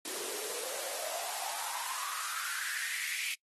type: noise with high-pass filter sweep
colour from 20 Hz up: white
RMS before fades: -37 dBFS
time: 0.05-3.34 s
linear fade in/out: 2 ms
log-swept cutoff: 340 to 2400 Hz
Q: 6.5
effects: noise-tail reverb RT60 0.1 s tail -24 dB re dry + AAC 32 kbps